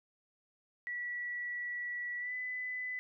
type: tone with pitch glide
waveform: sine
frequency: 1945 to 2003 Hz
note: B6 to B6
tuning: -27 to +24 cents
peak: -36 dBFS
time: 0.87-2.99 s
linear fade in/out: 0 ms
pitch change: +51 cents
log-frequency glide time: 2.18-2.34 s
effects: none